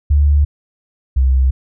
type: tone pair in turn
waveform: sine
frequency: 72.6 / 65.3 Hz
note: D2 / C2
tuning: -19 / -3 cents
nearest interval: major second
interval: 184 cents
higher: first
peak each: -8 / -9 dBFS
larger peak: first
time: 0.1-0.45 / 1.16-1.51 s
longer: neither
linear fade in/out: 10 ms
effects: none